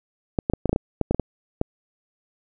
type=clicks; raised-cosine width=2 ms; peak=-7 dBFS; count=12; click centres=0.388 / 0.499 / 0.536 / 0.657 / 0.694 / 0.73 / 0.761 / 1.013 / 1.11 / 1.146 / 1.197 / 1.614 s; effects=none

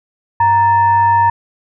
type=tone with frequency modulation; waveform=sine; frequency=932.3 Hz; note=A#5; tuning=in tune; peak=-8 dBFS; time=0.4-1.3 s; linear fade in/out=5 ms; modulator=833 Hz; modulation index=0.4; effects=none

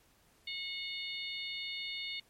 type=harmonic tone; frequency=726 Hz; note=F#5; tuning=33 cents flat; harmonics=3 / 4 / 5 / 6; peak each=-42 / -44 / -42 / -45 dBFS; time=0.47-2.2 s; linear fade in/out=5 ms; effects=pink hiss -67 dBFS RMS until 2.29 s + MP3 64 kbps

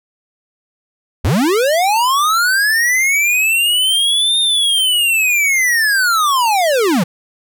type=linear two-way sweep; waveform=square; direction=up then down; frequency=60.6 to 3675 to 149.9 Hz; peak=-12 dBFS; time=1.24-7.04 s; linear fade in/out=10 ms; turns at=4.39 s; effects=none

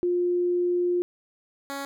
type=tone pair in turn; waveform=sine / 10% pulse; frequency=353.8 / 277.9 Hz; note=F4 / C#4; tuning=+23 / +4 cents; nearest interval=major third; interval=419 cents; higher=first; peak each=-21 / -23 dBFS; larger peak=first; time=0.03-1.02 / 1.7-1.85 s; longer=first; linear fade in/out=0 ms; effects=none

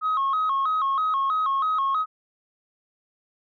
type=tone with vibrato; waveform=sine; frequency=1174 Hz; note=D6; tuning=1 cent flat; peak=-19 dBFS; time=0.01-2.06 s; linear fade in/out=50 ms; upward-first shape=square; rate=3.1 Hz; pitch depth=130 cents each way; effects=tanh soft clip ceiling -18 dBFS

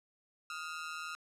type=ring-modulated tone; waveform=sawtooth; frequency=1328 Hz; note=E6; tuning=12 cents sharp; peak=-33 dBFS; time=0.5-1.15 s; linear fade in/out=0 ms; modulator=81.1 Hz; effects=low-pass 8000 Hz 12 dB/octave + 12-bit

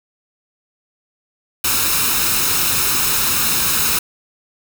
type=noise with comb filter; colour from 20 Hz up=white; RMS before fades=-17 dBFS; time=1.64-3.99 s; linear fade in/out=5 ms; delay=0.76 ms; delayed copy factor=+0.55; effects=none

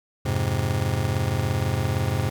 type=chord; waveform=40% pulse; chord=F minor; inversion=none; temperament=just; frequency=87.31 / 104.77 / 130.96 Hz; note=F2 / Ab2 / C3; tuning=0 / +16 / +2 cents; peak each=-27 / -25 / -25 dBFS; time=0.25-2.3 s; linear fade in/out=10 ms; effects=none

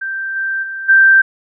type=tone with level steps; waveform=sine; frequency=1568 Hz; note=G6; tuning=in tune; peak=-19 / -16 / -22 / -5 dBFS; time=0.01-1.22 s; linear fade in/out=10 ms; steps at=0.35 / 0.62 / 0.88 s; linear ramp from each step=20 ms; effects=none

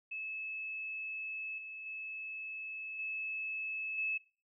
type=tone with level steps; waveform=sine; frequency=2600 Hz; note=E7; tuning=24 cents flat; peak=-38 / -43 / -40 / -36 / -32 dBFS; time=0.11-4.18 s; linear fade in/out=10 ms; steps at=1.58 / 1.86 / 2.99 / 3.98 s; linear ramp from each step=2 ms; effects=noise-tail reverb RT60 0.4 s tail -21 dB re dry

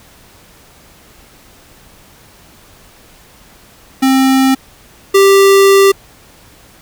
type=tone pair in turn; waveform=square; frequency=265.1 / 392.8 Hz; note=C4 / G4; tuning=+23 / +4 cents; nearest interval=perfect fifth; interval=681 cents; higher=second; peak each=-8 / -5 dBFS; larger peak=second; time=4.02-4.55 / 5.14-5.92 s; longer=second; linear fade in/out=10 ms; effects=pink hiss -43 dBFS RMS until 6.81 s

